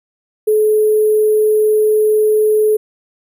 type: tone with sample-and-hold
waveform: sine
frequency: 427.9 Hz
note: A4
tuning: 48 cents flat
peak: -9 dBFS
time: 0.47-2.77 s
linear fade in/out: 10 ms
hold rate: 11025 Hz
effects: none